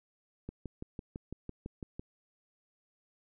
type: click train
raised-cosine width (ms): 3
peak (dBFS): -27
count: 10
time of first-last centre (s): 0.49-1.995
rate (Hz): 5.98
effects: none